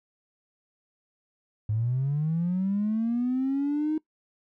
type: linear sweep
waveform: triangle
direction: up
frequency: 103.83 to 314.3 Hz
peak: -20 dBFS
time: 1.69-3.98 s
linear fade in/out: 5 ms
effects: noise-tail reverb RT60 0.1 s tail -24 dB re dry + tanh soft clip ceiling -21 dBFS